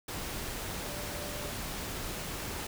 sine tone in noise, 587.3 Hz, D5, in tune, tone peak -45 dBFS, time 0.83-1.51 s, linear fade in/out 5 ms, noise pink, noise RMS -38 dBFS, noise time 0.08-2.67 s, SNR -10 dB, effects none

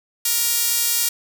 sawtooth tone with high-pass filter, 470.1 Hz, A#4, 15 cents sharp, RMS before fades -20 dBFS, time 0.25-1.09 s, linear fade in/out 5 ms, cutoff 6600 Hz, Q 0.52, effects 7-bit

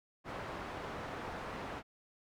white low-pass noise, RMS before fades -43 dBFS, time 0.24-1.83 s, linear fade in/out 50 ms, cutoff 1200 Hz, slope 12 dB/octave, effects none

